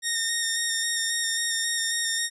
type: tone with vibrato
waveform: 10% pulse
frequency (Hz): 1843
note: A#6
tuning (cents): -20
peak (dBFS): -15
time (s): 0.02-2.3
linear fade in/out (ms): 50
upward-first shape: square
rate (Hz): 3.7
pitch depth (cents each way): 15
effects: resampled to 24000 Hz